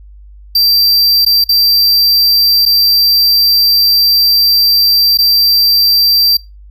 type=tone with dropouts; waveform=square; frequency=4699 Hz; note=D8; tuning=in tune; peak=-7 dBFS; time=0.55-6.37 s; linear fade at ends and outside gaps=5 ms; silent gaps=1.25-1.262 / 1.441-1.49 / 2.654-2.66 / 5.174-5.186 s; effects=noise-tail reverb RT60 0.2 s tail -19 dB re dry + added 50 Hz sine -33 dBFS peak until 6.7 s